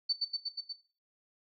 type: tone with echo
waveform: sine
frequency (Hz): 4523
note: C#8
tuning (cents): +34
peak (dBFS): -26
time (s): 0.09-0.13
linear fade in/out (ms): 10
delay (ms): 120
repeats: 5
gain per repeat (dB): -2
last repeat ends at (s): 0.73
effects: noise-tail reverb RT60 0.4 s tail -17 dB re dry